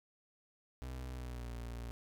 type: tone with pitch glide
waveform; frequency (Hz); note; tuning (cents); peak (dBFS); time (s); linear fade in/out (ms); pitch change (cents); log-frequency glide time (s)
35% pulse; 63.5 to 58.91; B1 to A#1; +49 to +19; -40; 0.82-1.91; 0; -130; 1.08-1.51
effects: none